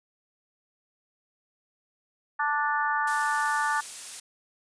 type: harmonic tone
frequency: 293.7 Hz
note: D4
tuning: in tune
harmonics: 3 / 4 / 5 / 6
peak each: -28 / -29 / -30 / -31 dBFS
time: 2.39-3.81 s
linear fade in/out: 10 ms
type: noise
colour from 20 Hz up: blue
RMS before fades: -36 dBFS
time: 3.07-4.2 s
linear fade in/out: 5 ms
effects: resampled to 22050 Hz